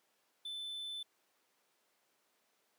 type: tone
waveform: triangle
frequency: 3520 Hz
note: A7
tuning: in tune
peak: -39 dBFS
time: 0.45-1.03 s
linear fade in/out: 5 ms
effects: pink hiss -75 dBFS RMS until 2.78 s + high-pass 400 Hz 12 dB/octave